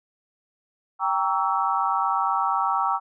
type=chord; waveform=sine; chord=G diminished seventh; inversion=none; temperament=equal with one note detuned; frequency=784 / 932.3 / 1134 / 1318.5 Hz; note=G5 / Bb5 / Db6 / Fb6; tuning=0 / 0 / +39 / 0 cents; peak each=-26 dBFS; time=0.99-3 s; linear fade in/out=50 ms; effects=none